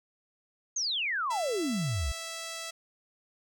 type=exponential sweep; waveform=sine; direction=down; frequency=6645 to 58.27 Hz; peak=-28 dBFS; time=0.76-2.12 s; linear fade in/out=5 ms
type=tone with pitch glide; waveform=5% pulse; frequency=665 to 658.9 Hz; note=E5 to E5; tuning=+15 to -1 cents; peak=-25 dBFS; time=1.3-2.71 s; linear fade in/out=10 ms; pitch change=-16 cents; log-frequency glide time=1.62-2.07 s
effects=none